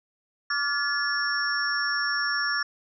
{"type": "tone cluster", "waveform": "sine", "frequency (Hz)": [1164, 1409, 1716, 5480], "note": ["D6", "F6", "A6", "F8"], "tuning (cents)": [-16, 15, -44, -34], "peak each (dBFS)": [-32, -30, -27, -30], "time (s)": [0.5, 2.63], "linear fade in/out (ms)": 5, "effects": []}